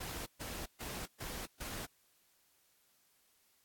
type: noise bursts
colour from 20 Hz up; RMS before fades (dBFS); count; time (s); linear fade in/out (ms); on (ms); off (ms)
pink; -43; 5; 0-1.86; 10; 260; 140
effects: white hiss -72 dBFS RMS until 3.64 s + AAC 64 kbps